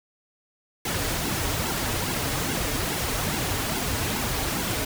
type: noise with flanger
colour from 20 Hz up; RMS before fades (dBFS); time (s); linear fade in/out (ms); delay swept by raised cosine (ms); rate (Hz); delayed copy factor
pink; -27; 0.85-4.85; 5; 1.6 to 5.8; 2.4; -0.7
effects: none